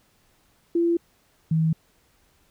sine tone pair in turn, 339.8 / 160.36 Hz, F4 / E3, -47 / -47 cents, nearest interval octave + minor second, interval 1300 cents, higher first, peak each -18 dBFS, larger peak neither, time 0.75-0.97 / 1.51-1.73 s, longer neither, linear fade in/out 5 ms, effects pink hiss -63 dBFS RMS until 2.5 s

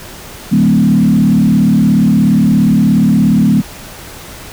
sine tone with frequency modulation, 208.2 Hz, G#3, 5 cents sharp, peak -6 dBFS, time 0.51-3.62 s, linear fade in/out 20 ms, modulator 37 Hz, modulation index 1.4, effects pink hiss -31 dBFS RMS until 4.52 s

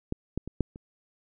clicks, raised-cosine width 3 ms, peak -16 / -16 / -24 / -11 / -30 dBFS, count 5, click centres 0.124 / 0.376 / 0.476 / 0.607 / 0.759 s, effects none

